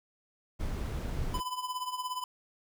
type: noise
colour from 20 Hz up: brown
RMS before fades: -34 dBFS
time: 0.59-1.41 s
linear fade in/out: 20 ms
type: tone with tremolo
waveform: square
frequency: 1005 Hz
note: B5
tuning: 30 cents sharp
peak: -31 dBFS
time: 1.34-2.24 s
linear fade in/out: 2 ms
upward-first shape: triangle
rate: 17 Hz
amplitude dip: 80%
effects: none